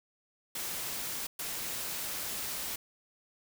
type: noise bursts at uneven times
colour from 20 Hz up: white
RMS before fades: -37 dBFS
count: 2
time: 0.55-1.27 / 1.39-2.76 s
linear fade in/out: 5 ms
effects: none